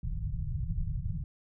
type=low-pass noise; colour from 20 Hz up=pink; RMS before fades=-33 dBFS; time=0.03-1.24 s; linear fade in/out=2 ms; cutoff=170 Hz; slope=96 dB/octave; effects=none